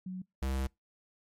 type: tone pair in turn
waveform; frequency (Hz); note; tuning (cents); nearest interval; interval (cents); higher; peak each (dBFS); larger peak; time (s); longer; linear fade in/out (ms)
sine / square; 185 / 66.44; F#3 / C2; 0 / +27; octave + tritone; 1773; first; -36 / -31; second; 0.06-0.22 / 0.42-0.67; second; 5
effects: noise-tail reverb RT60 0.2 s tail -25 dB re dry + MP3 64 kbps